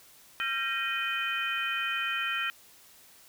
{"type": "tone cluster", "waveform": "sine", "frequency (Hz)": [1368, 1584, 1870, 2479, 3067], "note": ["F6", "G6", "A#6", "D#7", "G7"], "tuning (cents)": [-36, 18, 5, -7, -38], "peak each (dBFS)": [-34, -37, -35, -33, -36], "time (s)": [0.4, 2.5], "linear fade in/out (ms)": 0, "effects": ["white hiss -56 dBFS RMS until 3.28 s"]}